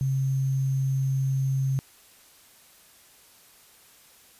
sine tone with sample-and-hold, 133.9 Hz, C3, 40 cents sharp, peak -22 dBFS, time 0.01-1.79 s, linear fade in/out 0 ms, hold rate 6300 Hz, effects white hiss -55 dBFS RMS until 4.39 s + resampled to 32000 Hz

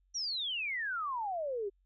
sine exponential sweep, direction down, 5920 to 381.9 Hz, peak -33 dBFS, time 0.14-1.7 s, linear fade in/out 20 ms, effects added 46 Hz sine -68 dBFS peak until 1.85 s

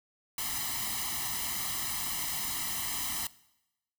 white noise with comb filter, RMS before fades -34 dBFS, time 0.38-3.27 s, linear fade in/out 2 ms, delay 0.99 ms, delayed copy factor +0.9, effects noise-tail reverb RT60 0.9 s tail -20 dB re dry

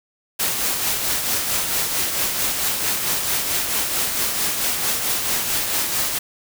white noise with tremolo, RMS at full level -20 dBFS, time 0.39-6.19 s, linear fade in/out 10 ms, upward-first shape triangle, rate 4.5 Hz, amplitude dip 45%, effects none

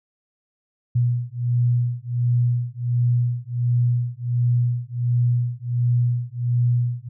sine beating tone pair, 120.6 / 122 Hz, B2 / B2, -41 / -21 cents, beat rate 1.4 Hz, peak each -21 dBFS, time 0.95-7.09 s, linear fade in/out 10 ms, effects none

